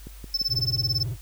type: click train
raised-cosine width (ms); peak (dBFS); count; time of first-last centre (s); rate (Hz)
3; -26; 4; 0.07-0.588; 5.79
type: tone with tremolo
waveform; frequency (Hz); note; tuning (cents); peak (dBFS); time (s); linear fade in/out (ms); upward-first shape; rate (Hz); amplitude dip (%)
triangle; 5274; E8; 0; -19; 0.34-1.03; 2; sine; 18; 100
type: tone with vibrato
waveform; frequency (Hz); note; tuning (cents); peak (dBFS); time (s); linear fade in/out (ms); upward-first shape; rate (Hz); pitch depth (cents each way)
triangle; 116; A#2; -8; -25; 0.48-1.17; 50; sine; 19; 280
effects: added 50 Hz sine -41 dBFS peak until 1.21 s + white hiss -51 dBFS RMS until 1.21 s